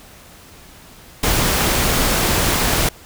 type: noise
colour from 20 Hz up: pink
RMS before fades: -17 dBFS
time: 1.23-2.89 s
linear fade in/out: 5 ms
effects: pink hiss -43 dBFS RMS until 3.05 s